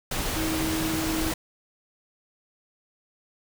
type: tone in noise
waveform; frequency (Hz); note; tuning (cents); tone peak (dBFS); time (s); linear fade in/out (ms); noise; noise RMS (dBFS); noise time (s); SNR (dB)
sine; 318.9; D#4; +43; -27; 0.36-1.32; 5; pink; -29; 0.11-1.34; -1
effects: none